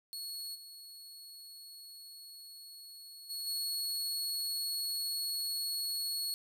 sawtooth tone with level steps, 4353 Hz, C#8, 32 cents flat, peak -37 / -46 / -35 / -31 dBFS, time 0.13-6.34 s, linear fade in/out 0 ms, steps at 0.54 / 3.29 / 3.46 s, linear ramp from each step 20 ms, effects none

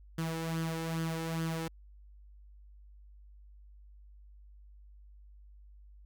sawtooth tone with flanger, 163.2 Hz, E3, 17 cents flat, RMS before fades -35 dBFS, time 0.18-1.68 s, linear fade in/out 5 ms, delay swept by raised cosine 0.62 to 2.32 ms, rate 2.4 Hz, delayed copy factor +0.55, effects added 50 Hz sine -52 dBFS peak until 6.05 s

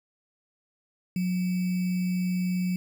sine tone with sample-and-hold, 181.5 Hz, F#3, 33 cents flat, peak -24 dBFS, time 1.16-2.76 s, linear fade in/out 2 ms, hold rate 2450 Hz, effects none

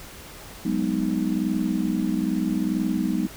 sine chord, G# minor seventh, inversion third, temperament just, 186.89 / 207.7 / 249.2 / 311.5 Hz, F#3 / G#3 / B3 / D#4, +18 / 0 / +16 / +2 cents, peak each -27 dBFS, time 0.65-3.27 s, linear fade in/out 5 ms, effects pink hiss -42 dBFS RMS until 3.36 s

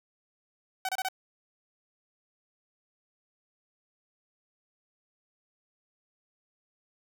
sawtooth tone bursts, 756 Hz, F#5, 37 cents sharp, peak -25 dBFS, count 4, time 0.85-1.086 s, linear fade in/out 2 ms, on 38 ms, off 28 ms, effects none

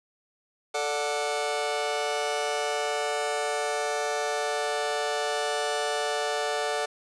sawtooth chord, D major, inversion second, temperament just, 440.5 / 587.3 / 734.2 Hz, A4 / D5 / F#5, +2 / 0 / -14 cents, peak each -27 dBFS, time 0.74-6.86 s, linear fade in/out 10 ms, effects resampled to 22050 Hz + 8-bit

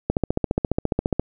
click train, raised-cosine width 2 ms, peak -6 dBFS, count 17, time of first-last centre 0.1-1.196 s, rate 14.6 Hz, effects none

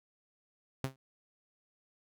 sawtooth tone with exponential decay, 133 Hz, C3, 29 cents sharp, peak -25 dBFS, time 0.84-0.96 s, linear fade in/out 0 ms, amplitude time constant 25 ms, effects none

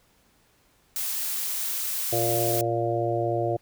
blue noise, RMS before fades -29 dBFS, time 0.96-2.61 s, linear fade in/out 0 ms
harmonic tone, 116.54 Hz, A#2, in tune, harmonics 1 / 3 / 4 / 5 / 6, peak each -30 / -28 / -32 / -29 / -29 dBFS, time 2.12-3.57 s, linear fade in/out 10 ms
effects pink hiss -63 dBFS RMS until 3.61 s

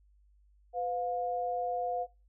sine tone pair together, 502 / 710 Hz, B4 / F5, +28 / +28 cents, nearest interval tritone, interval 600 cents, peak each -35 / -32 dBFS, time 0.73-2.07 s, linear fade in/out 50 ms, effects noise-tail reverb RT60 0.3 s tail -23 dB re dry + added 50 Hz sine -61 dBFS peak until 2.28 s

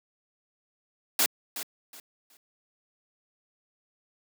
white noise with echo, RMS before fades -23 dBFS, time 1.19-1.26 s, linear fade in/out 2 ms, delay 370 ms, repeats 3, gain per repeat -12 dB, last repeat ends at 2.37 s, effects high-pass 200 Hz 12 dB/octave

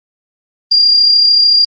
sine tone with amplitude modulation, 4789 Hz, D8, 33 cents sharp, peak -4 dBFS, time 0.71-1.65 s, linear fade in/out 10 ms, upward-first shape sine, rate 33.6 Hz, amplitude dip 35%, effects Opus 32 kbps

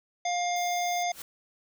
harmonic tone, 706 Hz, F5, 19 cents sharp, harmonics 1 / 3 / 5 / 7 / 9, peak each -27 / -35 / -39 / -43 / -37 dBFS, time 0.25-1.12 s, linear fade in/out 5 ms
violet noise, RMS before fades -46 dBFS, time 0.56-1.03 s, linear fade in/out 2 ms
white noise with exponential growth, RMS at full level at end -37 dBFS, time 1.03-1.22 s, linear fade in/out 2 ms, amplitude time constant 40 ms
effects none

